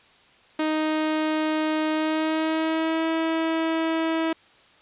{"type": "tone with pitch glide", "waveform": "sawtooth", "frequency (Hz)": [311.1, 324.3], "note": ["D#4", "E4"], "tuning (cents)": [0, -28], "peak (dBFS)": -18, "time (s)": [0.59, 4.33], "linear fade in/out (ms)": 5, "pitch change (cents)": 72, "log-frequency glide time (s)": [1.92, 3.07], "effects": ["white hiss -55 dBFS RMS until 4.81 s", "resampled to 8000 Hz"]}